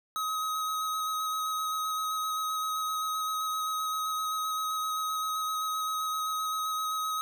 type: tone with vibrato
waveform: square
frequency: 1268 Hz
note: D#6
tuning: 32 cents sharp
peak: -30 dBFS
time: 0.16-7.21 s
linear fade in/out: 0 ms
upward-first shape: square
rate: 7.7 Hz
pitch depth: 9 cents each way
effects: 11-bit